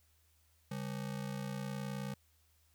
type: ring-modulated tone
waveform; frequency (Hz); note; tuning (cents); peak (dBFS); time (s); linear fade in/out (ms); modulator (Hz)
square; 170; F3; -46; -36; 0.71-2.14; 5; 29.6
effects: added 78 Hz sine -70 dBFS peak until 2.74 s + white hiss -73 dBFS RMS until 2.74 s